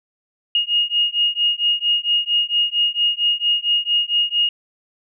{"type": "beating tone pair", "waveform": "sine", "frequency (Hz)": [2858, 2862.4], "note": ["F7", "F7"], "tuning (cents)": [39, 42], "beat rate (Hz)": 4.4, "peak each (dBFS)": -19, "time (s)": [0.55, 4.49], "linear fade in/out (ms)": 2, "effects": []}